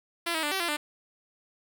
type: tone with pitch steps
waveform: 5% pulse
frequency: 340 / 319.3 / 295 / 383.7 / 342.3 / 297.2 Hz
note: F4 / D#4 / D4 / G4 / F4 / D4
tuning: -46 / +45 / +8 / -37 / -35 / +21 cents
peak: -16 dBFS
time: 0.26-0.77 s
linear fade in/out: 10 ms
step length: 85 ms
effects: none